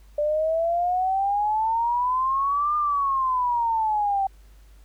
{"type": "exponential two-way sweep", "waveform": "sine", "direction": "up then down", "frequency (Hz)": [587.3, 1210, 770], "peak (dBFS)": -20, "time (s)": [0.18, 4.27], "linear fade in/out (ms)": 5, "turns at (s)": 2.76, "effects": ["added 50 Hz sine -47 dBFS peak until 4.84 s", "pink hiss -61 dBFS RMS until 4.84 s"]}